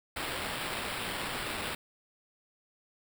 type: noise with sample-and-hold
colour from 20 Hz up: white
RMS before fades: -36 dBFS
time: 0.16-1.75 s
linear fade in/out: 5 ms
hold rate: 6300 Hz
effects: none